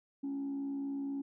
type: tone with frequency modulation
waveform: sine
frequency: 277.2 Hz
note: C#4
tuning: in tune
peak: -33 dBFS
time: 0.23-1.22 s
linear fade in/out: 10 ms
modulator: 64.1 Hz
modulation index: 0.27
effects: tanh soft clip ceiling -32 dBFS